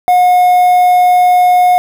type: tone with quantisation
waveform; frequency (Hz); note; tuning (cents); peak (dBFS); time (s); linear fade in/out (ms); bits
triangle; 722; F#5; -43; -3; 0.08-1.78; 0; 5
effects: none